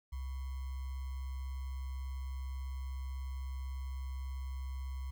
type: tone with sample-and-hold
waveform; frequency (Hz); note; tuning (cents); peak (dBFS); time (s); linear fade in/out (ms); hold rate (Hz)
sine; 65.9; C2; +13; -37; 0.12-5.11; 10; 1050
effects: none